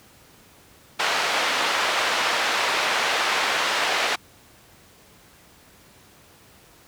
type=band-pass noise; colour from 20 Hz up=pink; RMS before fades=-23 dBFS; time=0.99-4.16 s; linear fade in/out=10 ms; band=760 to 4000 Hz; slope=12 dB/octave; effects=pink hiss -52 dBFS RMS until 6.87 s + high-pass 60 Hz 12 dB/octave